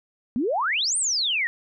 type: exponential two-way sweep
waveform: sine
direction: up then down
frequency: 220 to 9230 to 1818 Hz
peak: -21 dBFS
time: 0.36-1.47 s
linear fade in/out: 0 ms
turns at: 0.97 s
effects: none